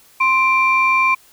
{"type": "tone pair together", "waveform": "sine", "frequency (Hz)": [1046.5, 2359], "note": ["C6", "D7"], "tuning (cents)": [0, 7], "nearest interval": "octave + major second", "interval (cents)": 1407, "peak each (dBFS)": -14, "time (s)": [0.2, 1.15], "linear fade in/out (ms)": 10, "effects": ["tanh soft clip ceiling -5 dBFS", "white hiss -50 dBFS RMS until 1.32 s"]}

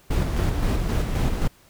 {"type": "noise with tremolo", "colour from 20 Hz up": "brown", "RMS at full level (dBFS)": -21, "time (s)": [0.1, 1.48], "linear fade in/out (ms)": 10, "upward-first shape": "square", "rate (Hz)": 3.8, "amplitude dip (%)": 35, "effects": ["pink hiss -55 dBFS RMS until 1.69 s"]}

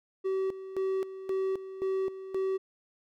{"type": "tone with tremolo", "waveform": "triangle", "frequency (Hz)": 382.2, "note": "G4", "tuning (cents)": -44, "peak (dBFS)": -25, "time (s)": [0.24, 2.58], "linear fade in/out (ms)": 20, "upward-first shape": "square", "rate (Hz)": 1.9, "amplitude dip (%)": 75, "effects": []}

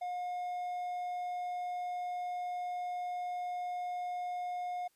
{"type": "tone", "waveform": "triangle", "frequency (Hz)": 717, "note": "F5", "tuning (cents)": 45, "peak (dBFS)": -33, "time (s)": [0.01, 4.88], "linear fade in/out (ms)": 10, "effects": ["white hiss -73 dBFS RMS until 4.95 s", "resampled to 32000 Hz"]}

